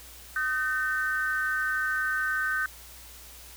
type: tone with amplitude modulation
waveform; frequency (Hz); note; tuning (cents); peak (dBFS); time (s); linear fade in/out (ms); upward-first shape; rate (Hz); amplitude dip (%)
sine; 1532; G6; -40; -21; 0.36-2.66; 2; sine; 287; 90
effects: added 60 Hz sine -51 dBFS peak until 3.56 s + white hiss -48 dBFS RMS until 3.56 s